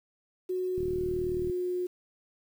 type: tone with pitch glide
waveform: sine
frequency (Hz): 367.6 to 360.2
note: F#4 to F#4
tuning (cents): -11 to -46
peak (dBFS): -28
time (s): 0.49-1.87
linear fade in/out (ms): 10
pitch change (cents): -35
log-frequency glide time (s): 0.71-1.46
type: click train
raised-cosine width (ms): 5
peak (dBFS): -27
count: 29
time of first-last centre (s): 0.78-1.498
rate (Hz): 39
effects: 9-bit